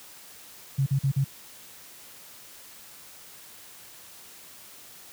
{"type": "tone bursts", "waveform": "sine", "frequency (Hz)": 136.5, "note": "C#3", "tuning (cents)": -26, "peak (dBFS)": -20, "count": 4, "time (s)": [0.78, 1.244], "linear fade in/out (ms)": 10, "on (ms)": 83, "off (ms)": 44, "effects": ["white hiss -48 dBFS RMS until 5.12 s", "high-pass 60 Hz 12 dB/octave"]}